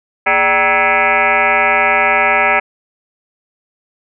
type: tone with frequency modulation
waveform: sine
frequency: 1488 Hz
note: F#6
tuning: 9 cents sharp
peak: -9 dBFS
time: 0.26-2.6 s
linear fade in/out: 10 ms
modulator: 179 Hz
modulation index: 5.3
effects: none